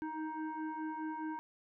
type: tone with frequency modulation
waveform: sine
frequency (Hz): 311.1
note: D#4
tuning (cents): 0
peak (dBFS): -37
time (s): 0.02-1.39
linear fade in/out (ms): 0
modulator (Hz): 627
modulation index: 1.4
effects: none